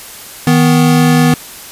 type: tone pair together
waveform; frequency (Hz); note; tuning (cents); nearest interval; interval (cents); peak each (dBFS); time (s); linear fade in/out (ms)
square; 157.5 / 247.3; D#3 / B3; +21 / +3; minor sixth; 782; -10; 0.47-1.34; 2
effects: white hiss -31 dBFS RMS until 1.71 s + resampled to 32000 Hz